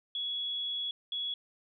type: tone pair in turn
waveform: sine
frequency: 3365 / 3365 Hz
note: G#7 / G#7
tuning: +22 / +22 cents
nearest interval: unison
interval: 0 cents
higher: neither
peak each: -32 / -32 dBFS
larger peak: neither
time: 0.15-0.91 / 1.12-1.34 s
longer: first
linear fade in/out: 2 ms
effects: none